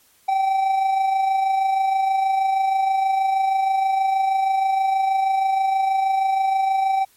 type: tone with amplitude modulation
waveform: triangle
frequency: 773 Hz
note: G5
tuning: 24 cents flat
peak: -13 dBFS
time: 0.28-7.05 s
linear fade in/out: 10 ms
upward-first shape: sine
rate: 26.3 Hz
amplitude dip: 40%
effects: white hiss -57 dBFS RMS until 7.16 s + MP3 64 kbps